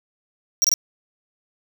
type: tone bursts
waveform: square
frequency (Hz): 5660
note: F8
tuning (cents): +22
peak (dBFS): -15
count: 3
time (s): 0.62-0.739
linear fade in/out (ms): 0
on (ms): 23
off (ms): 25
effects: 7-bit